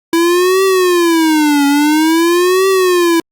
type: tone with vibrato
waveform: square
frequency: 329.6 Hz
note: E4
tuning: in tune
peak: -9 dBFS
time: 0.13-3.2 s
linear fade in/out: 2 ms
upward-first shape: triangle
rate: 0.49 Hz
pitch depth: 280 cents each way
effects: Opus 48 kbps